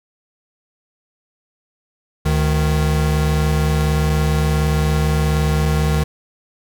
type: tone pair together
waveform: square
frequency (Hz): 72.8 / 154.26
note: D2 / D#3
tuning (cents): -15 / -15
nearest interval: octave + minor second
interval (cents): 1300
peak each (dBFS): -18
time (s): 2.25-6.04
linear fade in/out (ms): 10
effects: none